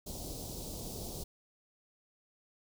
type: band-stop noise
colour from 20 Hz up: pink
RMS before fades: -42 dBFS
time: 0.06-1.24 s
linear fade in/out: 10 ms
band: 730 to 4100 Hz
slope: 24 dB/octave
effects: none